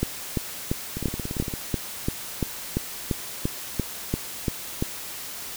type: two click trains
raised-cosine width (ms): 3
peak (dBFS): -17 / -10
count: 11 / 15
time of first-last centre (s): 0.97-1.538 / 0.03-4.825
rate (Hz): 17.6 / 2.92
effects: white hiss -36 dBFS RMS until 5.56 s